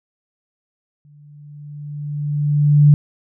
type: tone with exponential growth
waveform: sine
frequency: 146.83 Hz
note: D3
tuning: in tune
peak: -5 dBFS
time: 1.05-2.94 s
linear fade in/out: 0 ms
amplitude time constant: 410 ms
effects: none